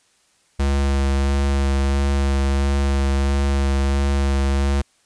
square tone with vibrato, 69 Hz, C#2, 7 cents flat, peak -17 dBFS, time 0.59-4.82 s, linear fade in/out 10 ms, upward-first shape sine, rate 1.5 Hz, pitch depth 14 cents each way, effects white hiss -60 dBFS RMS until 5.05 s + resampled to 22050 Hz

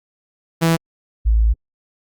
sawtooth / sine tone pair in turn, 164.81 / 55 Hz, E3 / A1, 0 / 0 cents, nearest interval octave + perfect fifth, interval 1900 cents, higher first, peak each -9 / -11 dBFS, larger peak first, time 0.61-0.77 / 1.25-1.54 s, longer second, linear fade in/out 20 ms, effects Opus 48 kbps

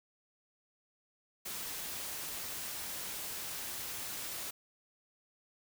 white noise, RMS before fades -41 dBFS, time 1.45-4.51 s, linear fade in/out 10 ms, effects none

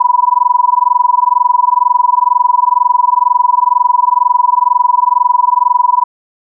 sine tone with amplitude modulation, 984 Hz, B5, 7 cents flat, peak -3 dBFS, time 0-6.04 s, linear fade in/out 10 ms, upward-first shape sine, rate 22.1 Hz, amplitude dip 100%, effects none

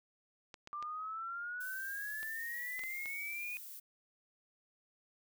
clicks, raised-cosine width 0.2 ms, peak -31 dBFS, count 7, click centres 0.542 / 0.674 / 0.826 / 2.23 / 2.793 / 2.837 / 3.058 s
sine exponential sweep, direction up, 1174.7 to 2489 Hz, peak -39 dBFS, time 0.73-3.57 s, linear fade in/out 0 ms
violet noise, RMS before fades -49 dBFS, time 1.6-3.8 s, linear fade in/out 10 ms
effects none

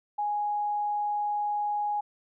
sine tone, 830 Hz, G#5, 1 cent flat, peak -26 dBFS, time 0.18-2.01 s, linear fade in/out 10 ms, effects none

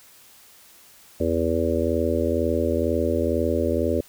harmonic tone with a mistuned harmonic, 82.1 Hz, E2, 6 cents flat, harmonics 1 / 3 / 4 / 5 / 6 / 7, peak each -27 / -27 / -27 / -27 / -27 / -27 dBFS, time 1.2-4.01 s, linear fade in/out 5 ms, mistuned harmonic 1, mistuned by +27 cents, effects white hiss -51 dBFS RMS until 4.08 s

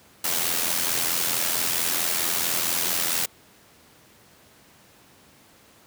white noise with amplitude modulation, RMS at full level -22 dBFS, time 0.24-3.26 s, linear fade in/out 5 ms, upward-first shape sine, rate 84.5 Hz, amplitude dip 60%, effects pink hiss -54 dBFS RMS until 5.86 s + high-pass 100 Hz 12 dB/octave

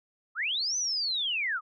sine linear two-way sweep, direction up then down, 1171 to 6140 to 1171 Hz, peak -27 dBFS, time 0.35-1.61 s, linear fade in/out 50 ms, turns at 0.77 s, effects none

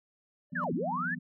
triangle tone with exponential growth, 590 Hz, D5, 8 cents sharp, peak -34 dBFS, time 0.5-0.64 s, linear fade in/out 0 ms, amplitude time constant 29 ms
sine chord, E suspended second, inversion none, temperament equal with one note detuned, 168.57 / 185 / 246.9 Hz, E3 / F#3 / B3, +39 / 0 / 0 cents, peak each -40 dBFS, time 0.52-1.19 s, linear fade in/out 10 ms
sine linear two-way sweep, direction down then up, 1820 to 138.59 to 1820 Hz, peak -30 dBFS, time 0.55-1.15 s, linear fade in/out 10 ms, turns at 0.73 s
effects none

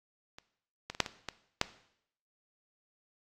clicks, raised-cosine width 0.2 ms, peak -29 / -20 / -26 / -6 / -20 / -18 / -7 dBFS, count 7, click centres 0.385 / 0.9 / 0.949 / 1.003 / 1.062 / 1.287 / 1.614 s, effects noise-tail reverb RT60 0.7 s tail -17 dB re dry + AAC 48 kbps

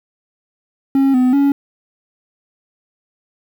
triangle tone with pitch steps, 271.9 / 252.9 / 280.5 Hz, C#4 / B3 / C#4, -33 / +41 / +21 cents, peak -8 dBFS, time 0.95-1.52 s, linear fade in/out 2 ms, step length 190 ms, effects 7-bit

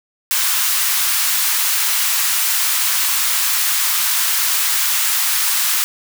white high-pass noise, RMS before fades -17 dBFS, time 0.31-5.84 s, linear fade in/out 0 ms, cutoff 980 Hz, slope 24 dB/octave, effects none

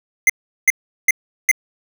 square tone bursts, 2080 Hz, C7, 11 cents flat, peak -9 dBFS, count 4, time 0.27-1.514 s, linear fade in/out 2 ms, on 26 ms, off 380 ms, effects none

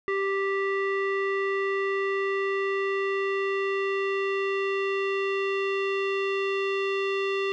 square tone with low-pass filter sweep, 392 Hz, G4, in tune, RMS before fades -27 dBFS, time 0.08-7.52 s, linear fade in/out 0 ms, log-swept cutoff 2000 to 3000 Hz, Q 2.7, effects none

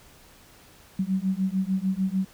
sine beating tone pair, 186.7 / 193.4 Hz, F#3 / G3, +16 / -23 cents, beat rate 6.7 Hz, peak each -26 dBFS, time 0.99-2.25 s, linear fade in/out 5 ms, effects pink hiss -53 dBFS RMS until 2.33 s

